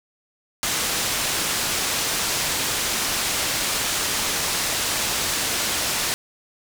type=low-pass noise; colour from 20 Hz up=white; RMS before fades=-24 dBFS; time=0.63-6.14 s; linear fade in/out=0 ms; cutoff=8400 Hz; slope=12 dB/octave; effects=none